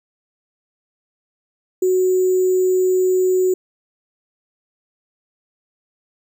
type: tone with sample-and-hold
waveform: sine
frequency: 370 Hz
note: F#4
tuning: in tune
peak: -13 dBFS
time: 1.82-3.54 s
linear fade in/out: 5 ms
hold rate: 7350 Hz
effects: none